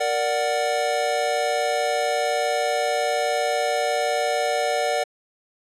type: chord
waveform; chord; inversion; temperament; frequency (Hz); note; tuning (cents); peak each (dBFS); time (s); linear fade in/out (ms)
square; Bb augmented; none; equal; 466.2 / 587.3 / 740; Bb4 / D5 / F#5; 0 / 0 / 0; -28 / -25 / -25; 0-5.04; 10
effects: low-pass 9000 Hz 12 dB/octave